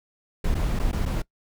brown noise with dropouts, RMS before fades -24 dBFS, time 0.44-1.22 s, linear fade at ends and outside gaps 5 ms, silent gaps 0.545-0.55 / 0.792-0.796 / 0.915-0.928 / 1.054-1.059 s, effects noise-tail reverb RT60 0.1 s tail -21 dB re dry

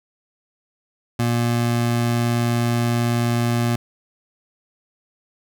25% pulse tone, 118.7 Hz, A#2, 32 cents sharp, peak -14 dBFS, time 1.19-3.76 s, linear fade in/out 5 ms, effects none

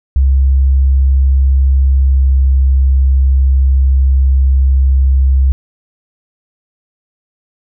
sine tone with pitch glide, 67 to 66.54 Hz, C2 to C2, +42 to +30 cents, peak -6 dBFS, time 0.16-5.52 s, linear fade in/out 0 ms, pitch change -12 cents, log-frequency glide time 2.05-2.23 s, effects none

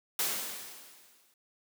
white noise with exponential decay, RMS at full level -29 dBFS, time 0.19-1.34 s, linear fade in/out 2 ms, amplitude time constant 250 ms, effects high-pass 200 Hz 12 dB/octave

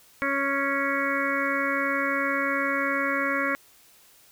harmonic tone, 277.2 Hz, C#4, in tune, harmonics 1 / 2 / 4 / 5 / 6 / 7 / 8, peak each -31 / -31 / -31 / -31 / -31 / -31 / -31 dBFS, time 0.22-3.55 s, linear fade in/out 0 ms, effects white hiss -56 dBFS RMS until 4.31 s

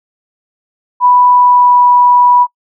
sine tone with pitch glide, 987.8 to 979.8 Hz, B5 to B5, 0 to -14 cents, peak -4 dBFS, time 1-2.47 s, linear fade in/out 50 ms, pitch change -14 cents, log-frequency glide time 1.28-1.88 s, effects noise-tail reverb RT60 0.1 s tail -26 dB re dry

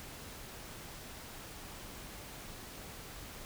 silence, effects pink hiss -48 dBFS RMS until 3.45 s

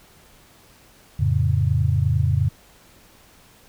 sine chord, F augmented, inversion none, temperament equal, 87.31 / 110 / 138.59 Hz, F2 / A2 / C#3, 0 / 0 / 0 cents, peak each -21 dBFS, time 1.19-2.49 s, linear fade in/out 10 ms, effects pink hiss -52 dBFS RMS until 3.68 s

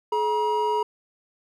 triangle tone pair together, 425.7 / 955.7 Hz, G#4 / A#5, +43 / +43 cents, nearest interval octave + major second, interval 1400 cents, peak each -23 / -21 dBFS, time 0.12-0.83 s, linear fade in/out 5 ms, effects none

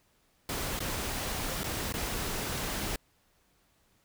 pink noise with dropouts, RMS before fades -34 dBFS, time 0.49-2.96 s, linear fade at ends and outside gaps 2 ms, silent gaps 0.792-0.803 / 1.634-1.641 / 1.925-1.939 s, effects pink hiss -69 dBFS RMS until 4.04 s

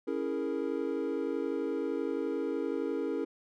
triangle chord, A# half-diminished seventh, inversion first, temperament equal, 277.2 / 329.6 / 415.3 / 466.2 Hz, C#4 / E4 / G#4 / A#4, 0 / 0 / 0 / 0 cents, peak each -34 dBFS, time 0.07-3.25 s, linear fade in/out 10 ms, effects none

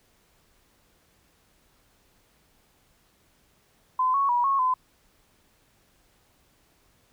sine tone with pitch steps, 1022 / 1108 / 967 / 1096 / 1019 Hz, C6 / C#6 / B5 / C#6 / C6, -41 / -1 / -37 / -20 / -46 cents, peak -20 dBFS, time 3.99-4.74 s, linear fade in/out 5 ms, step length 150 ms, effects pink hiss -64 dBFS RMS until 7.12 s

